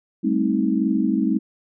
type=chord; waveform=sine; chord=A half-diminished seventh; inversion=third; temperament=just; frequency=198 / 220 / 264 / 316.8 Hz; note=G3 / A3 / C4 / Eb4; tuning=+18 / 0 / +16 / +31 cents; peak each=-23 dBFS; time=0.23-1.39 s; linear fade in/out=20 ms; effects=none